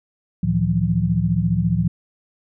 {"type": "tone cluster", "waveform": "sine", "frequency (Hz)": [71, 112.6, 161.9, 176.5], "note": ["C#2", "A2", "E3", "F3"], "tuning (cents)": [42, 40, -31, 19], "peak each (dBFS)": [-29, -22, -21, -20], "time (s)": [0.43, 1.88], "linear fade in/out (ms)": 5, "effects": []}